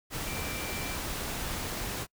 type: tone in noise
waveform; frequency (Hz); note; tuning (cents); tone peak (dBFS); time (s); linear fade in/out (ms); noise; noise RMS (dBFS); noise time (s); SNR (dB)
sine; 2349; D7; 0; -42; 0.24-0.99; 50; pink; -35; 0.1-2.07; -10
effects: noise-tail reverb RT60 0.1 s tail -26 dB re dry